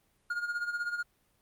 triangle tone with tremolo, 1424 Hz, F6, 33 cents sharp, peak -27 dBFS, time 0.3-1.03 s, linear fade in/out 5 ms, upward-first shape sine, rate 16 Hz, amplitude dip 70%, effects pink hiss -71 dBFS RMS until 1.41 s + Opus 32 kbps

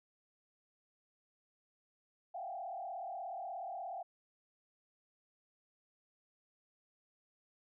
sine tone with frequency modulation, 734 Hz, F#5, 14 cents flat, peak -40 dBFS, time 2.34-4.03 s, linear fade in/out 10 ms, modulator 36.7 Hz, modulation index 1.7, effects none

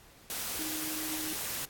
sine tone in noise, 311.8 Hz, D#4, 4 cents sharp, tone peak -39 dBFS, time 0.59-1.33 s, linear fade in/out 0 ms, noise white, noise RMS -36 dBFS, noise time 0.3-1.65 s, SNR -6 dB, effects pink hiss -57 dBFS RMS until 1.69 s + AAC 64 kbps

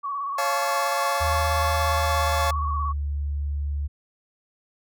sine tone with vibrato, 1122 Hz, C#6, 21 cents sharp, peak -26 dBFS, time 0.03-2.93 s, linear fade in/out 20 ms, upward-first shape square, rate 17 Hz, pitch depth 36 cents each way
sawtooth chord, Db augmented, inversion none, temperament just, 554.4 / 693 / 866.2 Hz, Db5 / F5 / A5, 0 / -14 / -27 cents, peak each -24 dBFS, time 0.38-2.51 s, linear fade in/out 5 ms
sine tone with pitch glide, 79 to 72.03 Hz, D#2 to D2, +27 to -33 cents, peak -24 dBFS, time 1.2-3.88 s, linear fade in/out 20 ms, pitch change -160 cents, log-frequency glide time 1.95-2.99 s
effects none

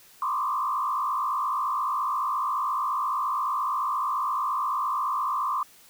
sine tone with frequency modulation, 1108.7 Hz, C#6, in tune, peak -24 dBFS, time 0.22-5.63 s, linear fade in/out 2 ms, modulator 54.4 Hz, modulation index 1.9, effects white hiss -54 dBFS RMS until 5.89 s

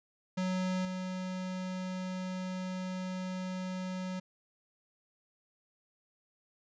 square tone with level steps, 185 Hz, F#3, in tune, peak -31 / -36 dBFS, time 0.37-4.2 s, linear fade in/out 10 ms, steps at 0.85 s, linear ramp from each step 2 ms, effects resampled to 16000 Hz

